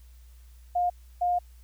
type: tone bursts at uneven times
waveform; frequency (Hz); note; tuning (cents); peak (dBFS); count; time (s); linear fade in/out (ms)
sine; 710; F5; +28; -22; 2; 0.75-0.9 / 1.21-1.39; 10
effects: added 60 Hz sine -48 dBFS peak until 1.63 s + white hiss -64 dBFS RMS until 1.63 s